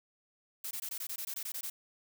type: noise bursts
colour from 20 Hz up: blue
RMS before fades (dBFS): -39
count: 12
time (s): 0.64-1.7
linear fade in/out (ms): 5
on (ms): 70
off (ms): 20
effects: none